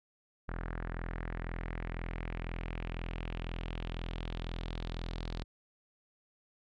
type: tone with low-pass filter sweep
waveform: sawtooth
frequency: 42 Hz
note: E1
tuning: 33 cents sharp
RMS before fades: -39 dBFS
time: 0.48-5.44 s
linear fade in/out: 10 ms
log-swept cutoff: 1600 to 4200 Hz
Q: 2.9
effects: none